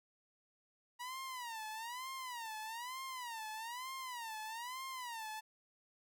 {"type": "tone with vibrato", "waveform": "sawtooth", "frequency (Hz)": 957, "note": "A#5", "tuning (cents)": 45, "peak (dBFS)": -39, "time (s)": [0.99, 5.41], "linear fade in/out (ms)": 20, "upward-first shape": "sine", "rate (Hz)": 1.1, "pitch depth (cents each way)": 180, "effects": []}